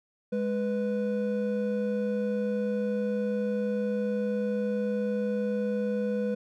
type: tone pair together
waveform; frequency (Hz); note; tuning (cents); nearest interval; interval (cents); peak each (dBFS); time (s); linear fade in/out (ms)
triangle; 207.7 / 494; G#3 / B4; 0 / 0; octave + minor third; 1500; -27 / -27; 0.32-6.35; 10
effects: none